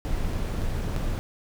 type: noise with dropouts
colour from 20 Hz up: brown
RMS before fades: -27 dBFS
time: 0.05-1.19 s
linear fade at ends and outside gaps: 0 ms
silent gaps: 0.328-0.333 / 0.614-0.618 / 0.957-0.963 s
effects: none